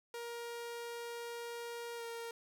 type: tone with pitch glide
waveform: sawtooth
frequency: 471 to 464.5 Hz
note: A#4 to A#4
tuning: +18 to -6 cents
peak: -38 dBFS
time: 0.14-2.31 s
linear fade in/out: 2 ms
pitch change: -24 cents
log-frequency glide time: 1.96-2.03 s
effects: 11-bit